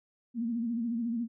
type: tone with vibrato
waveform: sine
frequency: 233.1 Hz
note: A#3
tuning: in tune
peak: -29 dBFS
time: 0.34-1.28 s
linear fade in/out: 50 ms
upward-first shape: sine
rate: 14 Hz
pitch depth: 73 cents each way
effects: none